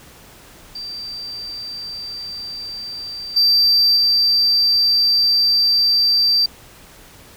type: tone with level steps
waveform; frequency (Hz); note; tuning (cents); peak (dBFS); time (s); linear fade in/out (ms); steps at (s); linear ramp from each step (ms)
sine; 4679; D8; -7; -27 / -9 / -11; 0.75-6.46; 5; 3.36 / 3.96; 10
effects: tanh soft clip ceiling -9 dBFS + pink hiss -44 dBFS RMS until 7.36 s